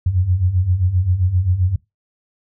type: beating tone pair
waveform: sine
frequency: 86.2 / 93.8 Hz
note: F2 / F#2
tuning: -22 / +24 cents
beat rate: 7.6 Hz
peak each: -20 / -15 dBFS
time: 0.06-1.76 s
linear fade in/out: 5 ms
effects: noise-tail reverb RT60 0.2 s tail -22 dB re dry